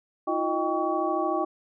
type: tone cluster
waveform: sine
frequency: 321.6 / 354.9 / 622 / 790 / 1128 Hz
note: E4 / F4 / D#5 / G5 / C#6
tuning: -43 / +28 / -1 / +13 / +30 cents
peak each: -30 dBFS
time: 0.27-1.45 s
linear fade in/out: 10 ms
effects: none